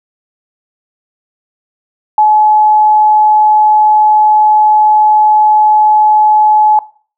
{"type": "tone", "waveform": "sine", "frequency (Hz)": 853, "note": "G#5", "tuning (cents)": 46, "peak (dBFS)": -4, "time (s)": [2.18, 6.79], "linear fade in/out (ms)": 2, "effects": ["noise-tail reverb RT60 0.4 s tail -17 dB re dry"]}